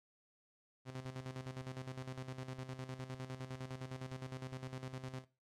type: tone with tremolo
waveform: sawtooth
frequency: 130 Hz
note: C3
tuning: 11 cents flat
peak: -38 dBFS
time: 0.85-5.25 s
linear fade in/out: 50 ms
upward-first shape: square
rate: 9.8 Hz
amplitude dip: 65%
effects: noise-tail reverb RT60 0.3 s tail -17 dB re dry + low-pass 8000 Hz 12 dB/octave